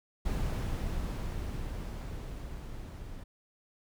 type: noise with level ramp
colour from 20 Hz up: brown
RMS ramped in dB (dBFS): -31 to -44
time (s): 0.25-3.24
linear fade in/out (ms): 10
effects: none